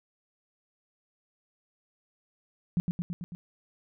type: tone with echo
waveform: sine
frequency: 174.61 Hz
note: F3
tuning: in tune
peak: -22 dBFS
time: 2.77-2.8 s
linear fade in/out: 0 ms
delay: 110 ms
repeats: 5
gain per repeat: -3 dB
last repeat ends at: 3.35 s
effects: none